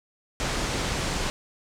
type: low-pass noise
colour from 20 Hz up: pink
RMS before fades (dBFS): -28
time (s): 0.4-1.3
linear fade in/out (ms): 0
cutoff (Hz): 8100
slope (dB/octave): 24
effects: none